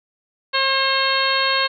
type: harmonic tone with a mistuned harmonic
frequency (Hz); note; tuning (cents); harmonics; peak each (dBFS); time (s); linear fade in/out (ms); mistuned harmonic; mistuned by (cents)
537; C5; +45; 1 / 2 / 3 / 4 / 5 / 6 / 7 / 8; -26 / -22 / -23 / -27 / -26 / -27 / -27 / -23; 0.53-1.68; 20; 6; -31
effects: none